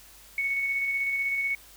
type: tone with tremolo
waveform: sine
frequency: 2217 Hz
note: C#7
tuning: in tune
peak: -24 dBFS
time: 0.38-1.55 s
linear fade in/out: 2 ms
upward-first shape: square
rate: 16 Hz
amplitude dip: 25%
effects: added 50 Hz sine -58 dBFS peak until 1.76 s + white hiss -52 dBFS RMS until 1.76 s